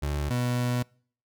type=tone pair in turn; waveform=30% pulse; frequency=72.9 / 122.99 Hz; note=D2 / B2; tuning=-12 / -7 cents; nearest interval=major sixth; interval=905 cents; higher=second; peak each=-24 / -22 dBFS; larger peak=second; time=0.02-0.3 / 0.3-0.83 s; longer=second; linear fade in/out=10 ms; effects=noise-tail reverb RT60 0.5 s tail -26 dB re dry